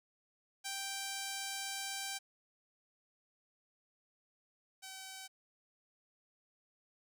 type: tone pair in turn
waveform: 5% pulse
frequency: 784 / 765.7 Hz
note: G5 / G5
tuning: 0 / -41 cents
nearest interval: unison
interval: 41 cents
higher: first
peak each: -27 / -35 dBFS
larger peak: first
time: 0.64-2.19 / 4.82-5.28 s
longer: first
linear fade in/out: 20 ms
effects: none